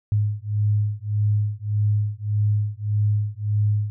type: beating tone pair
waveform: sine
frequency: 103.83 / 105.53 Hz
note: G#2 / G#2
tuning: 0 / +28 cents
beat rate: 1.7 Hz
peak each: -22 dBFS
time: 0.12-3.9 s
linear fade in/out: 0 ms
effects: none